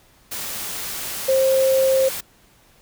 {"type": "tone in noise", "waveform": "sine", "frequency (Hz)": 530, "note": "C5", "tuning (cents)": 22, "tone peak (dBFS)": -14, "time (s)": [1.28, 2.09], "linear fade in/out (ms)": 10, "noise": "white", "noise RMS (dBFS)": -29, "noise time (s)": [0.31, 2.21], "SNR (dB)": 12, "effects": ["pink hiss -55 dBFS RMS until 2.81 s"]}